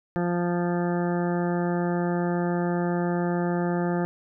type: harmonic tone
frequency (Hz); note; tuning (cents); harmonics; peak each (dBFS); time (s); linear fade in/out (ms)
174.8; F3; +2; 1 / 2 / 3 / 4 / 5 / 7 / 8 / 9 / 10; -25 / -28 / -33 / -34 / -36 / -40 / -44 / -42 / -42; 0.16-4.05; 0
effects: none